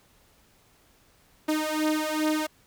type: beating tone pair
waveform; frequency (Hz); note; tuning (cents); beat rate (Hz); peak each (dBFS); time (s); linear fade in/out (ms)
sawtooth; 307.2 / 309.7; D#4 / D#4; -22 / -8; 2.5; -24 / -23; 1.48-2.47; 10
effects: pink hiss -61 dBFS RMS until 2.66 s